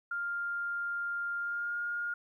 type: tone with pitch glide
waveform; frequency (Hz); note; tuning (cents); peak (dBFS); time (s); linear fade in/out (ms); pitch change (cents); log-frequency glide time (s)
sine; 1400 to 1419.5; F6 to F6; +4 to +28; -32; 0.11-2.14; 5; +24; 1.4-1.77
effects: 12-bit